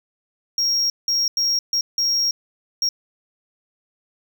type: tone bursts at uneven times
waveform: triangle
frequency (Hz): 5588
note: F8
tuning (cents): 0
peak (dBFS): -16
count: 6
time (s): 0.58-0.9 / 1.08-1.28 / 1.37-1.59 / 1.73-1.81 / 1.98-2.31 / 2.82-2.89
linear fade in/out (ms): 2
effects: none